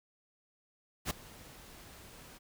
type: noise with ADSR envelope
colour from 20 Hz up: pink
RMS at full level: -32 dBFS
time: 1.05-2.39 s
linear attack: 55 ms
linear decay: 8 ms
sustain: -21 dB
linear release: 26 ms
effects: none